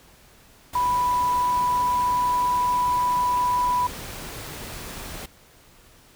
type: tone in noise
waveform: sine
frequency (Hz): 987.8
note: B5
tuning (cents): 0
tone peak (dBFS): -19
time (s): 0.75-3.87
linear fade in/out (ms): 5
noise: pink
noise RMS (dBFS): -36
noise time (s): 0.73-5.26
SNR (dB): +14
effects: pink hiss -53 dBFS RMS until 6.15 s